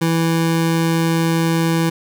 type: tone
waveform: 25% pulse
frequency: 164.81 Hz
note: E3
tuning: in tune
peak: -11 dBFS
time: 0.01-1.9 s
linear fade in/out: 10 ms
effects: none